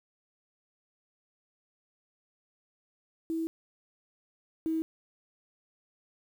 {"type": "tone pair in turn", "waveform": "sine", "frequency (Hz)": [325.7, 321.6], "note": ["E4", "E4"], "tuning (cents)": [-21, -43], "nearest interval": "unison", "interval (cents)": 22, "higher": "first", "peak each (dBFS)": [-29, -27], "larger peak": "second", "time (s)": [[3.3, 3.47], [4.66, 4.82]], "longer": "first", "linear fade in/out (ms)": 0, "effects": ["9-bit"]}